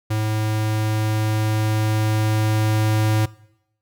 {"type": "tone with level ramp", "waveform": "square", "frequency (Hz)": 108.2, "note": "A2", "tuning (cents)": -29, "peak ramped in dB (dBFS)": [-20, -16], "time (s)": [0.1, 3.26], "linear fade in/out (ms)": 10, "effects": ["noise-tail reverb RT60 0.8 s tail -21 dB re dry"]}